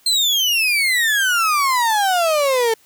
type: exponential sweep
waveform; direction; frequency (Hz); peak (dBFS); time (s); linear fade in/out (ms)
35% pulse; down; 4186 to 440; -13; 0.06-2.74; 5
effects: white hiss -54 dBFS RMS until 2.85 s